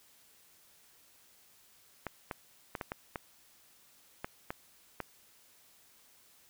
clicks, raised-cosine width 0.5 ms, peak -21 dBFS, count 9, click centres 2.067 / 2.312 / 2.752 / 2.812 / 2.919 / 3.158 / 4.245 / 4.505 / 5.003 s, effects white hiss -63 dBFS RMS until 6.49 s

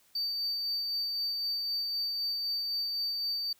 triangle tone with tremolo, 4607 Hz, D8, 34 cents flat, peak -28 dBFS, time 0.15-3.53 s, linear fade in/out 5 ms, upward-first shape sine, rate 3.9 Hz, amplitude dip 25%, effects white hiss -65 dBFS RMS until 3.59 s

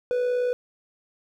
triangle tone with amplitude modulation, 493.9 Hz, B4, in tune, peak -18 dBFS, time 0.11-0.53 s, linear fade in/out 0 ms, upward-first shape sine, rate 59 Hz, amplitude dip 35%, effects none

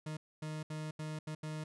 40% pulse tone bursts at uneven times, 154.7 Hz, D#3, 10 cents flat, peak -38 dBFS, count 6, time 0.06-0.17 / 0.42-0.63 / 0.7-0.91 / 0.99-1.19 / 1.27-1.35 / 1.43-1.64 s, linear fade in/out 5 ms, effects resampled to 24000 Hz

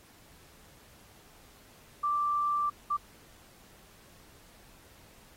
sine tone bursts at uneven times, 1174.7 Hz, D6, in tune, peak -26 dBFS, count 2, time 2.03-2.7 / 2.9-2.97 s, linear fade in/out 10 ms, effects pink hiss -58 dBFS RMS until 5.36 s + AAC 48 kbps

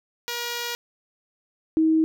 5% pulse / sine tone pair in turn, 477.1 / 318.4 Hz, A#4 / D#4, +40 / +40 cents, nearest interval perfect fifth, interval 700 cents, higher first, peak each -16 dBFS, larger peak neither, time 0.28-0.75 / 1.77-2.04 s, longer first, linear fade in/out 0 ms, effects none

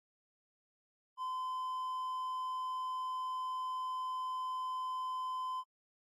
triangle tone, 1024 Hz, C6, 38 cents flat, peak -34 dBFS, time 1.17-5.64 s, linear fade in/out 50 ms, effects AAC 48 kbps

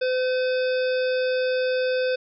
harmonic tone, 510 Hz, C5, 44 cents flat, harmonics 1 / 3 / 5 / 7 / 9 / 10, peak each -21 / -31 / -35 / -38 / -40 / -41 dBFS, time 0.01-2.16 s, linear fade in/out 10 ms, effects none

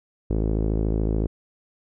sawtooth tone with low-pass filter, 53.8 Hz, A1, 38 cents flat, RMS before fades -23 dBFS, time 0.3-1.27 s, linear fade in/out 5 ms, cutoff 400 Hz, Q 2, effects none

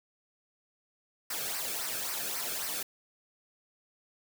white noise with flanger, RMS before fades -35 dBFS, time 1.3-2.83 s, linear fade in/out 5 ms, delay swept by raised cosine 0.28 to 1.05 ms, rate 3.7 Hz, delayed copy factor -0.65, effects none

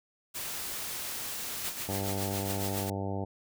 white noise, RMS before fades -37 dBFS, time 0.34-1.7 s, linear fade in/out 20 ms
white noise with tremolo, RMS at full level -35 dBFS, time 1.64-2.9 s, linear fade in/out 5 ms, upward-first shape triangle, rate 7.2 Hz, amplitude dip 60%
harmonic tone, 98 Hz, G2, in tune, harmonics 1 / 2 / 3 / 4 / 5 / 6 / 7 / 8 / 9, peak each -35 / -38 / -40 / -41 / -42 / -43 / -43 / -44 / -45 dBFS, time 1.88-3.25 s, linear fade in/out 10 ms
effects none

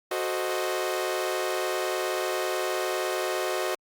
sawtooth chord, F# diminished seventh, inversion none, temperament equal, 370 / 440 / 523.3 / 622.3 Hz, F#4 / A4 / C5 / Eb5, 0 / 0 / 0 / 0 cents, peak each -26 / -32 / -29 / -28 dBFS, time 0.11-3.75 s, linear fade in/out 5 ms, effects Opus 48 kbps

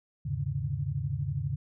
sine tone cluster, 80.8 / 103.1 / 135.8 / 148.2 Hz, E2 / G#2 / C#3 / D3, -34 / -12 / -35 / +16 cents, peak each -38 / -35 / -32 / -35 dBFS, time 0.25-1.56 s, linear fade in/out 10 ms, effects none

